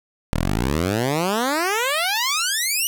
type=exponential sweep; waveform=10% pulse; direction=up; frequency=36.91 to 2985 Hz; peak=-11 dBFS; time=0.33-2.87 s; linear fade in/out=0 ms; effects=none